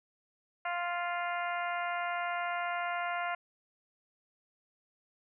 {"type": "harmonic tone", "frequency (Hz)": 349.2, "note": "F4", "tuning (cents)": 0, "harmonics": [2, 3, 4, 5, 6, 7, 8], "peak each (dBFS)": [-35, -39, -38, -44, -41, -48, -48], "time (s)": [0.65, 3.35], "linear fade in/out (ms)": 5, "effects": []}